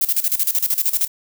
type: noise with tremolo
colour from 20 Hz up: violet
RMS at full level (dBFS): -17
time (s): 0.01-1.08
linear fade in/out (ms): 5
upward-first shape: square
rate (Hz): 13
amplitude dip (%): 80
effects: none